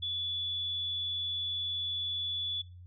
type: tone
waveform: sine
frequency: 3439 Hz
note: A7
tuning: 40 cents flat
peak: -32 dBFS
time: 0.02-2.62 s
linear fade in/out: 10 ms
effects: noise-tail reverb RT60 0.3 s tail -19 dB re dry + added 89 Hz sine -47 dBFS peak until 2.86 s